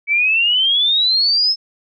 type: exponential sweep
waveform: sine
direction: up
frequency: 2269 to 5274 Hz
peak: -12 dBFS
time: 0.07-1.56 s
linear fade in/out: 50 ms
effects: none